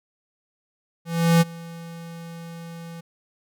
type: tone with ADSR envelope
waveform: square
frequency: 167.4 Hz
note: E3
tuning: 27 cents sharp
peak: -13 dBFS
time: 1.05-3.01 s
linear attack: 360 ms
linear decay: 27 ms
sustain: -23 dB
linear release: 10 ms
effects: none